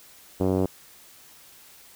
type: tone with low-pass filter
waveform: 5% pulse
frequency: 93.9 Hz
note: F#2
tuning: 26 cents sharp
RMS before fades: -23 dBFS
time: 0.4-0.66 s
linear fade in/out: 5 ms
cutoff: 410 Hz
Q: 1.1
effects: white hiss -51 dBFS RMS until 1.95 s